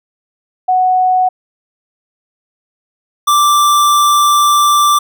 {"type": "tone pair in turn", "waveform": ["sine", "square"], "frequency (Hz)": [740, 1174.7], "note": ["F#5", "D6"], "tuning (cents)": [0, 0], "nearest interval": "minor sixth", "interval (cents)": 800, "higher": "second", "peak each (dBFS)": -8, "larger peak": "neither", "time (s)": [[0.68, 1.29], [3.27, 4.99]], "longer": "second", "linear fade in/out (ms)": 10, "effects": []}